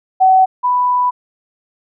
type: tone pair in turn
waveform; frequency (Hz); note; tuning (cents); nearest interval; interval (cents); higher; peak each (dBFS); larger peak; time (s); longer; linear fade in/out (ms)
sine; 755 / 990.4; F#5 / B5; +35 / +5; perfect fourth; 470; second; -6 / -11; first; 0.2-0.46 / 0.63-1.11; second; 20
effects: none